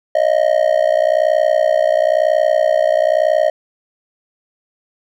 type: tone with amplitude modulation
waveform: triangle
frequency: 624 Hz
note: D#5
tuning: 5 cents sharp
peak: -5 dBFS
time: 0.15-3.5 s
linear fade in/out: 5 ms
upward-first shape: sine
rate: 61 Hz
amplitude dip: 100%
effects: none